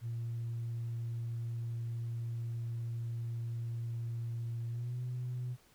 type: tone with pitch glide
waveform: sine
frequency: 116.54 to 124.19 Hz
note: A#2 to B2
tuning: 0 to +10 cents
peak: -34 dBFS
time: 0.01-5.57 s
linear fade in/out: 50 ms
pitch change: +110 cents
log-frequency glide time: 4.69-5 s
effects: tanh soft clip ceiling -32 dBFS + pink hiss -65 dBFS RMS until 5.74 s